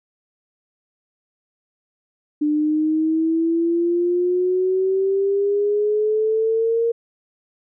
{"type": "exponential sweep", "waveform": "sine", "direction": "up", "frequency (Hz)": [297.1, 466.2], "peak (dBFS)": -16, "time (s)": [2.41, 6.92], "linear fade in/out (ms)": 10, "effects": []}